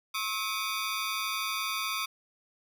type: ring-modulated tone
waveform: 15% pulse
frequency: 1187 Hz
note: D6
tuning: 18 cents sharp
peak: -21 dBFS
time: 0.14-2.06 s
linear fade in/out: 10 ms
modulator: 106 Hz
effects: none